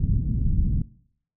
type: low-pass noise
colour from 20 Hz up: pink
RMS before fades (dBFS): -22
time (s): 0-0.82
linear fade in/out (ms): 5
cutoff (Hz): 190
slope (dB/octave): 24
effects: noise-tail reverb RT60 0.6 s tail -19 dB re dry